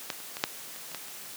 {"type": "clicks", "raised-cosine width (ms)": 0.2, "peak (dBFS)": [-13, -27, -19, -6, -25, -26, -18, -28], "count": 8, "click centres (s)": [0.102, 0.202, 0.369, 0.439, 0.762, 0.917, 0.947, 1.083], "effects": ["white hiss -43 dBFS RMS until 1.36 s", "high-pass 150 Hz 12 dB/octave"]}